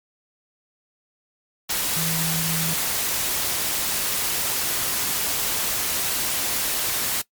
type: tone in noise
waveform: sine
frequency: 163 Hz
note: E3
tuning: 19 cents flat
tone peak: -26 dBFS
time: 1.96-2.74 s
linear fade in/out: 10 ms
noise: white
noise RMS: -24 dBFS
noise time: 1.69-7.22 s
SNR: -5 dB
effects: noise-tail reverb RT60 0.1 s tail -21 dB re dry + MP3 96 kbps